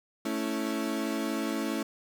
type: chord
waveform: 35% pulse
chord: A major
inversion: none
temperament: equal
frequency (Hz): 220 / 277.2 / 329.6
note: A3 / C#4 / E4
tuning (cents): 0 / 0 / 0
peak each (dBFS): -32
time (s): 0.25-1.83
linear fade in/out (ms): 5
effects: none